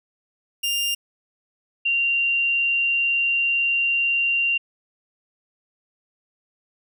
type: tone pair in turn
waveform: sawtooth / sine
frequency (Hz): 2800 / 2769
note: F7 / F7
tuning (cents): +4 / -15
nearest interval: unison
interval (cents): 19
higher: first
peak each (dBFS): -18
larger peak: neither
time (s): 0.63-0.95 / 1.85-4.58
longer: second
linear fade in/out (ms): 10
effects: none